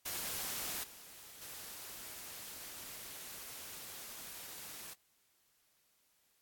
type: noise with level steps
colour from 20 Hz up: white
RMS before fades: -40 / -54 / -48 dBFS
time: 0.05-4.94 s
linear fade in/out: 10 ms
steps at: 0.83 / 1.41 s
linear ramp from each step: 10 ms
effects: white hiss -74 dBFS RMS until 6.41 s + AAC 64 kbps